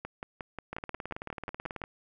two click trains, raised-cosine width 0.5 ms, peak -22 / -22 dBFS, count 11 / 21, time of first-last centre 0.05-1.839 / 0.73-1.817 s, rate 5.59 / 18.4 Hz, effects none

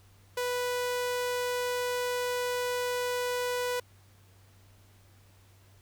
sawtooth tone, 493.2 Hz, B4, 2 cents flat, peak -25 dBFS, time 0.37-3.8 s, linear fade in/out 5 ms, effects added 97 Hz sine -57 dBFS peak until 5.81 s + pink hiss -63 dBFS RMS until 5.81 s

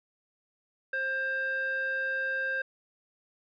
square tone with band-pass filter, 530 Hz, C5, 22 cents sharp, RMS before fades -31 dBFS, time 0.93-2.62 s, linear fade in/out 5 ms, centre 1400 Hz, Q 8.6, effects resampled to 11025 Hz

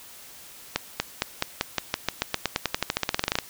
accelerating click train, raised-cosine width 0.2 ms, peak -5 dBFS, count 26, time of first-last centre 0.76-3.387 s, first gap 240 ms, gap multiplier 0.92, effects white hiss -46 dBFS RMS until 3.49 s

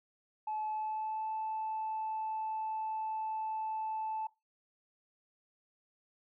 sine tone with pitch glide, 861 to 875 Hz, A5 to A5, -38 to -10 cents, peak -33 dBFS, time 0.47-4.27 s, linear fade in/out 5 ms, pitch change +28 cents, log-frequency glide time 0.67-1.3 s, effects noise-tail reverb RT60 0.2 s tail -19 dB re dry + tanh soft clip ceiling -30 dBFS

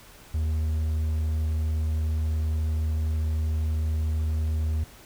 triangle tone, 78.2 Hz, D#2, 9 cents sharp, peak -21 dBFS, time 0.34-4.84 s, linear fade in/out 5 ms, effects pink hiss -50 dBFS RMS until 5.05 s

